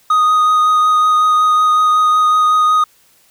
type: tone with vibrato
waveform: triangle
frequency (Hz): 1244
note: D#6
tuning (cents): -1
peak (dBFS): -7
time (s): 0.1-2.84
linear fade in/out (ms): 5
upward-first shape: triangle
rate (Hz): 5.4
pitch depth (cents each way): 13
effects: white hiss -52 dBFS RMS until 3.3 s